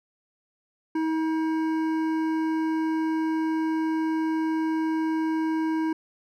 sine tone with hard clipping, 319 Hz, D#4, 43 cents sharp, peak -25 dBFS, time 0.95-5.93 s, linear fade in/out 5 ms, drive 11 dB, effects none

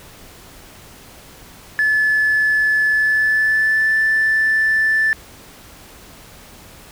triangle tone with pitch glide, 1728 to 1760.2 Hz, A6 to A6, -32 to 0 cents, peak -10 dBFS, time 1.79-5.13 s, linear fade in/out 0 ms, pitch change +32 cents, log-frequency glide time 2.91-3.99 s, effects tanh soft clip ceiling -10 dBFS + pink hiss -42 dBFS RMS until 6.91 s

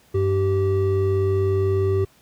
triangle tone pair together, 96.7 / 386.8 Hz, G2 / G4, -23 / -23 cents, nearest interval 2 octaves, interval 2400 cents, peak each -18 dBFS, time 0.14-2.05 s, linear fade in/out 10 ms, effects pink hiss -56 dBFS RMS until 2.21 s + high-pass 60 Hz 12 dB/octave

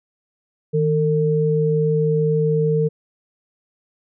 sine tone pair together, 157.11 / 451.1 Hz, D#3 / A4, +17 / +43 cents, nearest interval octave + tritone, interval 1826 cents, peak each -18 dBFS, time 0.73-2.89 s, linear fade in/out 20 ms, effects none

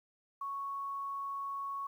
sine tone, 1108.7 Hz, C#6, in tune, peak -36 dBFS, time 0.41-1.87 s, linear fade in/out 5 ms, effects 11-bit

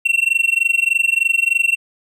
triangle tone with amplitude modulation, 2722 Hz, F7, 45 cents flat, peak -8 dBFS, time 0.05-1.76 s, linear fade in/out 10 ms, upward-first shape sine, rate 23.3 Hz, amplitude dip 95%, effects none

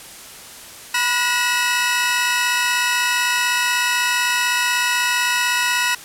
sawtooth tone cluster, 983 / 1456 / 1910 / 2606 Hz, B5 / F#6 / A#6 / E7, -8 / -28 / +42 / -20 cents, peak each -19 dBFS, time 0.94-5.95 s, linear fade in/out 5 ms, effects white hiss -38 dBFS RMS until 6.04 s + low-pass 12000 Hz 12 dB/octave

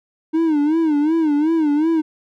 triangle tone with vibrato, 309.2 Hz, D#4, 11 cents flat, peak -12 dBFS, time 0.33-2.02 s, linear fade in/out 20 ms, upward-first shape sine, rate 2.7 Hz, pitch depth 120 cents each way, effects none

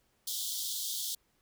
pink high-pass noise, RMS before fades -36 dBFS, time 0.27-1.15 s, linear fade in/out 5 ms, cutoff 3200 Hz, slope 96 dB/octave, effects pink hiss -73 dBFS RMS until 1.41 s

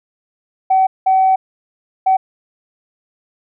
sine tone bursts at uneven times, 760 Hz, F#5, 46 cents sharp, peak -8 dBFS, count 3, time 0.7-0.87 / 1.06-1.36 / 2.06-2.17 s, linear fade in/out 10 ms, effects tanh soft clip ceiling -5 dBFS

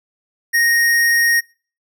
square tone, 1864.7 Hz, A#6, in tune, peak -13 dBFS, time 0.53-1.41 s, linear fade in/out 20 ms, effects noise-tail reverb RT60 0.4 s tail -24 dB re dry

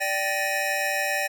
square tone cluster, 587 / 775 / 1768 / 1879 / 2503 Hz, D5 / G5 / A6 / A#6 / D#7, -1 / -20 / +8 / +13 / +10 cents, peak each -31 dBFS, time 0-1.28 s, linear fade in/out 20 ms, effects none

